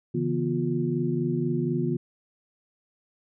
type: tone cluster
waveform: sine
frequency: 139.9 / 164 / 242.5 / 354.8 Hz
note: C#3 / E3 / B3 / F4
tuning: +16 / -9 / -31 / +27 cents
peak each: -29 dBFS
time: 0.14-1.97 s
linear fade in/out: 10 ms
effects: none